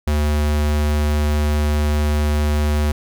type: tone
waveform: square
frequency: 74.6 Hz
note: D2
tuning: 28 cents sharp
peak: -16 dBFS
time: 0.07-2.92 s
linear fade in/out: 5 ms
effects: none